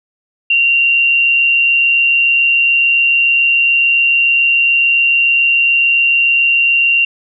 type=tone with amplitude modulation; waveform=sine; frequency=2762 Hz; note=F7; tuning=20 cents flat; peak=-7 dBFS; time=0.5-7.05 s; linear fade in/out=5 ms; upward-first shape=sine; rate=147 Hz; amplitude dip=30%; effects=none